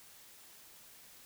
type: silence
effects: white hiss -57 dBFS RMS until 1.25 s